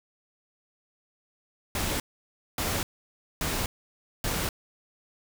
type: noise bursts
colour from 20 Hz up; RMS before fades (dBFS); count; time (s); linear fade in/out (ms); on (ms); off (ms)
pink; -29; 4; 1.75-4.49; 2; 250; 580
effects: none

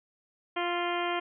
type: harmonic tone with a mistuned harmonic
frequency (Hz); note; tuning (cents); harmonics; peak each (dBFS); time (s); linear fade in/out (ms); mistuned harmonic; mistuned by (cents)
349.5; F4; +1; 1 / 2 / 3 / 4 / 5 / 6 / 7 / 8 / 9; -33 / -33 / -35 / -38 / -41 / -39 / -41 / -43 / -41; 0.56-1.2; 10; 4; -17
effects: none

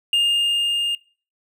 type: tone with level ramp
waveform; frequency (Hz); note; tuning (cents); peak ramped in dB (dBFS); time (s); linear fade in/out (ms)
triangle; 2821; F7; +17; -13 to -18; 0.13-0.95; 2
effects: noise-tail reverb RT60 0.4 s tail -23 dB re dry

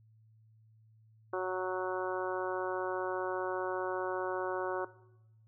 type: harmonic tone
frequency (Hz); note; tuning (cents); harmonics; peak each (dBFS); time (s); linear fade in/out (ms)
185; F#3; 0; 2 / 3 / 4 / 5 / 6 / 7 / 8; -35 / -38 / -42 / -43 / -41 / -45 / -44; 1.33-4.85; 5
effects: noise-tail reverb RT60 0.9 s tail -17 dB re dry + added 110 Hz sine -60 dBFS peak until 5.47 s

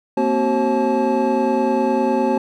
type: tone cluster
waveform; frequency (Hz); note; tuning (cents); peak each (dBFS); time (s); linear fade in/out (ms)
triangle; 230.8 / 260.7 / 379 / 537 / 864; A#3 / C4 / F#4 / C5 / A5; -17 / -6 / +42 / +45 / -32; -20; 0.17-2.38; 5
effects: none

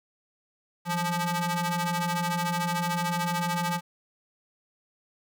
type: ring-modulated tone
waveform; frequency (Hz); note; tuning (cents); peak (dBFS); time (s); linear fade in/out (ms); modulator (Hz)
sawtooth; 350.5; F4; +6; -19; 0.85-3.81; 50; 519
effects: none

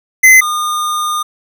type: tone pair in turn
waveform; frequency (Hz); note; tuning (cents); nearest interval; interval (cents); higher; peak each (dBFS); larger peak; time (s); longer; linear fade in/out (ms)
square; 2047 / 1217.2; C7 / D#6; -38 / -38; major sixth; 900; first; -3 / -15; first; 0.23-0.41 / 0.41-1.23; second; 10
effects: none

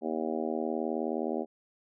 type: harmonic tone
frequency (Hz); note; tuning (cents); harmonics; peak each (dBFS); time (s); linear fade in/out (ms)
79.4; D#2; +36; 3 / 4 / 5 / 6 / 7 / 8 / 9 / 10; -35 / -36 / -35 / -42 / -38 / -40 / -40 / -44; 0.01-1.46; 50
effects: none

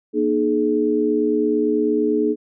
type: tone cluster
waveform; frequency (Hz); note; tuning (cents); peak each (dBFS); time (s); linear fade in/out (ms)
sine; 237.1 / 306 / 423.3; A#3 / D#4 / G#4; +30 / -29 / +33; -23 / -20 / -19; 0.13-2.36; 50
effects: none

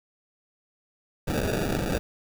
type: noise with sample-and-hold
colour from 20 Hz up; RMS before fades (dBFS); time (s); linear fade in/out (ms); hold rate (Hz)
blue; -27; 1.27-1.99; 10; 1050
effects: none

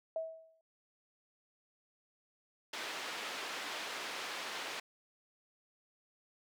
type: tone with exponential decay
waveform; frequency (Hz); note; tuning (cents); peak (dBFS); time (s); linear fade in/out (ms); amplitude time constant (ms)
sine; 647; E5; -32; -32; 0.16-0.61; 2; 96
type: band-pass noise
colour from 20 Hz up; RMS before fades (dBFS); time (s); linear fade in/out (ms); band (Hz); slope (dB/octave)
white; -42; 2.73-4.8; 5; 360 to 3300; 12
effects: none

